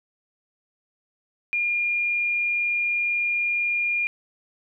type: tone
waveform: sine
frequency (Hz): 2414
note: D7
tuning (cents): +47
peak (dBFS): -21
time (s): 1.53-4.07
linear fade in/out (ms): 0
effects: none